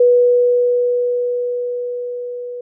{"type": "tone with level ramp", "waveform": "sine", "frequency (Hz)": 489, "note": "B4", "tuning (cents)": -17, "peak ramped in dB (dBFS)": [-7, -25], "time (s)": [0, 2.61], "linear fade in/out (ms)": 5, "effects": []}